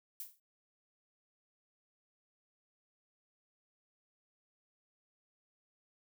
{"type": "noise with exponential decay", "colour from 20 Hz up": "violet", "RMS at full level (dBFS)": -40, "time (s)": [0.2, 0.4], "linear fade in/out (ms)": 2, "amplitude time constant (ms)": 43, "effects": []}